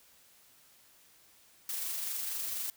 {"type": "noise with amplitude modulation", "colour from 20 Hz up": "blue", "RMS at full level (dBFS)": -35, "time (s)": [1.69, 2.7], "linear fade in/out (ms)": 2, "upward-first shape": "sine", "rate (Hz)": 24.2, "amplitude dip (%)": 30, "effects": ["white hiss -62 dBFS RMS until 2.76 s"]}